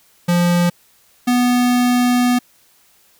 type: tone pair in turn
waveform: square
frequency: 174.61 / 246.1 Hz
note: F3 / B3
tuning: 0 / -6 cents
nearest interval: tritone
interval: 594 cents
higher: second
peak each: -13 dBFS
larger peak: neither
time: 0.28-0.7 / 1.27-2.39 s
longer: second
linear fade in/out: 10 ms
effects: white hiss -54 dBFS RMS until 3.19 s